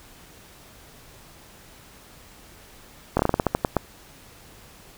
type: slowing click train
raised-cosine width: 1 ms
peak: -5 dBFS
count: 11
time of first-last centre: 3.17-3.767 s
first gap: 23 ms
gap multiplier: 1.2
effects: pink hiss -49 dBFS RMS until 4.97 s